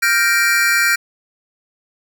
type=chord; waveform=square; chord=G minor seventh; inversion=third; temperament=equal; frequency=1396.9 / 1568 / 1864.7 / 2349 Hz; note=F6 / G6 / Bb6 / D7; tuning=0 / 0 / 0 / 0 cents; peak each=-19 dBFS; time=0.02-0.96 s; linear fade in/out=10 ms; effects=none